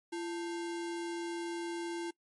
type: tone with sample-and-hold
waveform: sine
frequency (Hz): 340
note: F4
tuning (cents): -46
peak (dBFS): -35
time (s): 0.12-2.11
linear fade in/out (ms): 10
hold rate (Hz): 1225
effects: noise-tail reverb RT60 0.1 s tail -23 dB re dry + MP3 48 kbps